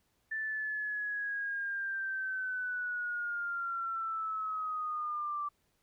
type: linear sweep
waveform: sine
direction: down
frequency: 1768 to 1166 Hz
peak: -33 dBFS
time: 0.31-5.49 s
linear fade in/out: 10 ms
effects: pink hiss -75 dBFS RMS until 5.82 s